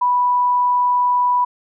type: tone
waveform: sine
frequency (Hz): 985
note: B5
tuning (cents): -5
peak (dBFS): -13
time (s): 0.01-1.45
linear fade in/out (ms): 10
effects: none